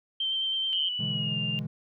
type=tone with vibrato; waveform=sine; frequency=3124 Hz; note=G7; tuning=7 cents flat; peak=-26 dBFS; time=0.2-0.89 s; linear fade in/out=5 ms; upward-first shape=square; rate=9.3 Hz; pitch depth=10 cents each way
type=tone with pitch glide; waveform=sine; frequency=2960 to 2799 Hz; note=F#7 to F7; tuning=0 to +3 cents; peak=-29 dBFS; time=0.73-1.59 s; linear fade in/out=0 ms; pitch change=-97 cents; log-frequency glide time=1.07-1.37 s
type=chord; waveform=triangle; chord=E dominant seventh; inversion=second; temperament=equal with one note detuned; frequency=123.11 / 146.83 / 164.81 / 207.7 Hz; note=B2 / D3 / E3 / G#3; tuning=-5 / 0 / 0 / 0 cents; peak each=-34 dBFS; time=0.99-1.67 s; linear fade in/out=10 ms
effects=none